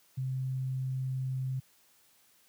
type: tone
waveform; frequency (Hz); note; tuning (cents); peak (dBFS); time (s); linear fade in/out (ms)
sine; 130.81; C3; 0; -30; 0.17-1.6; 10
effects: white hiss -65 dBFS RMS until 2.48 s + high-pass 80 Hz 12 dB/octave